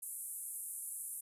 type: band-pass noise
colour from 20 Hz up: white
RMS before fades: -44 dBFS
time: 0.02-1.21 s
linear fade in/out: 10 ms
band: 8700 to 12000 Hz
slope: 48 dB/octave
effects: resampled to 32000 Hz